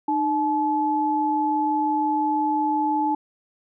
sine tone pair together, 304.3 / 860.7 Hz, D#4 / A5, -38 / -38 cents, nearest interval octave + tritone, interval 1800 cents, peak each -24 / -21 dBFS, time 0.08-3.15 s, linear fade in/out 5 ms, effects none

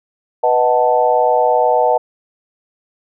sine chord, B dominant seventh, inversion none, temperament equal, 493.9 / 622.3 / 740 / 880 Hz, B4 / D#5 / F#5 / A5, 0 / 0 / 0 / 0 cents, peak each -16 dBFS, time 0.43-1.98 s, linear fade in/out 10 ms, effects none

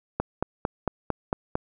click train, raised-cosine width 1 ms, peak -10 dBFS, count 7, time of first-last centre 0.2-1.554 s, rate 4.43 Hz, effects none

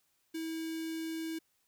square tone with notch filter, 323.3 Hz, E4, 34 cents flat, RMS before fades -38 dBFS, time 0.34-1.39 s, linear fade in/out 10 ms, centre 910 Hz, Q 0.96, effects white hiss -75 dBFS RMS until 1.67 s

